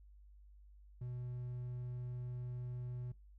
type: tone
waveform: triangle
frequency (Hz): 123.47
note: B2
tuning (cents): 0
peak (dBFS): -39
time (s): 1.01-3.12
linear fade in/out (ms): 5
effects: noise-tail reverb RT60 0.2 s tail -21 dB re dry + added 50 Hz sine -57 dBFS peak until 3.38 s